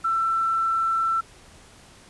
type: tone with quantisation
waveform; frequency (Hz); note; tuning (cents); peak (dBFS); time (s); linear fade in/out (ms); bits
sine; 1338; E6; +25; -20; 0.04-1.21; 10; 8
effects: pink hiss -50 dBFS RMS until 2.09 s + resampled to 24000 Hz